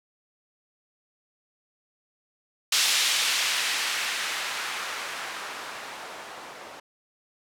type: noise with low-pass filter sweep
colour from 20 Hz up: violet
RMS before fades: -29 dBFS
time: 2.72-6.8 s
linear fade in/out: 5 ms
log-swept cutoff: 3700 to 640 Hz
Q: 0.87
effects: none